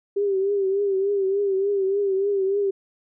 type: tone with vibrato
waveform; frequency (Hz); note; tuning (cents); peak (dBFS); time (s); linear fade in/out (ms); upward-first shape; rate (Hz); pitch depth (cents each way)
sine; 394; G4; +9; -19; 0.16-2.71; 10; triangle; 3.4; 74
effects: none